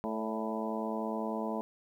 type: harmonic tone with a mistuned harmonic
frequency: 110 Hz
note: A2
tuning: in tune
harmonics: 2 / 3 / 4 / 5 / 6 / 7 / 8 / 9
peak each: -36 / -42 / -40 / -42 / -40 / -45 / -43 / -42 dBFS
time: 0.04-1.61 s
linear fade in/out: 0 ms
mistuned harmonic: 5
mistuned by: +43 cents
effects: 11-bit